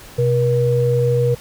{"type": "tone pair together", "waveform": "sine", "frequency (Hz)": [127, 478.2], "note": ["B2", "A#4"], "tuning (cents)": [49, 44], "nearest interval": "octave + major seventh", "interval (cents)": 2295, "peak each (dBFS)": -16, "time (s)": [0.18, 1.35], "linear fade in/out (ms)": 10, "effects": ["pink hiss -40 dBFS RMS until 1.4 s"]}